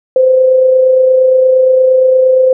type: tone with amplitude modulation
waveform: sine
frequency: 517 Hz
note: C5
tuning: 21 cents flat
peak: -3 dBFS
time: 0.16-2.53 s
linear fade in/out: 2 ms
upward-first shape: sine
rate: 28.6 Hz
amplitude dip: 35%
effects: none